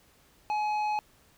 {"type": "tone with tanh clipping", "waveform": "triangle", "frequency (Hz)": 845, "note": "G#5", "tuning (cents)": 30, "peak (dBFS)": -28, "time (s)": [0.5, 0.99], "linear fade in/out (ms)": 0, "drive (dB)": 13, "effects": ["pink hiss -62 dBFS RMS until 1.37 s"]}